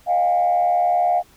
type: tone with frequency modulation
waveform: sine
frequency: 710 Hz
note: F5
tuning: 28 cents sharp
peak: -14 dBFS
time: 0.06-1.23 s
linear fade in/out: 50 ms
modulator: 79.8 Hz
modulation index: 0.71
effects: tanh soft clip ceiling -10 dBFS + pink hiss -53 dBFS RMS until 1.36 s